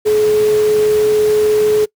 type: tone in noise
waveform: sine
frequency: 425.5 Hz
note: G#4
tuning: 42 cents sharp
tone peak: -9 dBFS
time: 0.05-1.86 s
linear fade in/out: 20 ms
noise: pink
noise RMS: -27 dBFS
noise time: 0.05-1.86 s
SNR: +15 dB
effects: noise-tail reverb RT60 0.1 s tail -23 dB re dry + high-pass 100 Hz 12 dB/octave